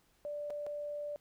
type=tone with dropouts; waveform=sine; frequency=587.3 Hz; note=D5; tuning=in tune; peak=-37 dBFS; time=0.25-1.16 s; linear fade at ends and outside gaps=0 ms; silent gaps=0.501-0.505 / 0.665-0.668 s; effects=pink hiss -71 dBFS RMS until 1.2 s